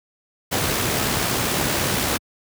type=noise with amplitude modulation; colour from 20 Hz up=pink; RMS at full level=-20 dBFS; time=0.51-2.18 s; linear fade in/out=20 ms; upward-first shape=sine; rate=70 Hz; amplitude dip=30%; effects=high-pass 80 Hz 12 dB/octave